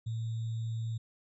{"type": "tone with sample-and-hold", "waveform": "sine", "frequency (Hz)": 113.1, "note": "A2", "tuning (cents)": 48, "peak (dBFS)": -32, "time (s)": [0.06, 0.98], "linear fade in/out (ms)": 10, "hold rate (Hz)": 3675, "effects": ["resampled to 22050 Hz"]}